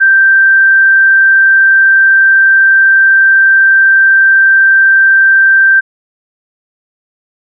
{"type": "tone", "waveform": "sine", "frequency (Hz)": 1568, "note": "G6", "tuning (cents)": 0, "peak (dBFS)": -3, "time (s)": [0, 5.81], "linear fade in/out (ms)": 20, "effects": []}